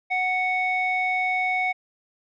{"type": "tone with low-pass filter", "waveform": "square", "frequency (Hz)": 740, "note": "F#5", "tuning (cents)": 0, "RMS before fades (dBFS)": -24, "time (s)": [0.1, 1.73], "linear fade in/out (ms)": 20, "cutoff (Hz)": 2300, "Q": 4.1, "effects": []}